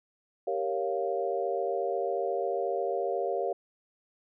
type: chord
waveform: sine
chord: G half-diminished seventh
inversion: none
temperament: equal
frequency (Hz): 392 / 466.2 / 554.4 / 698.5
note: G4 / Bb4 / Db5 / F5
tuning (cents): 0 / 0 / 0 / 0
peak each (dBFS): -33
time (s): 0.47-3.53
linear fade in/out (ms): 5
effects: none